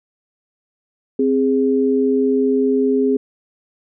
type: tone pair together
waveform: sine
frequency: 262.4 / 412.5 Hz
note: C4 / G#4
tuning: +5 / -12 cents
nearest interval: minor sixth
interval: 783 cents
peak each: -16 dBFS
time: 1.19-3.17 s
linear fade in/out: 5 ms
effects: none